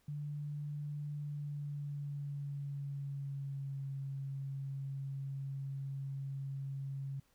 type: tone with pitch glide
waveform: sine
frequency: 146.83 to 137 Hz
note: D3 to C#3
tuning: 0 to -20 cents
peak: -38 dBFS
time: 0.08-7.2 s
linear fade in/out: 5 ms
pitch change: -120 cents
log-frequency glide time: 1.14-3.89 s
effects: pink hiss -73 dBFS RMS until 7.34 s